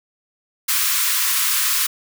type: high-pass noise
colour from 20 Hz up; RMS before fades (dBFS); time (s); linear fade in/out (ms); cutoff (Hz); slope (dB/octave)
white; -19; 0.68-1.87; 10; 1000; 96
effects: none